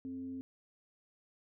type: tone with frequency modulation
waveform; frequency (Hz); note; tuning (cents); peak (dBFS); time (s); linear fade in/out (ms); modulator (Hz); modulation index
sine; 263.6; C4; +13; -39; 0.05-0.41; 0; 172; 0.26
effects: none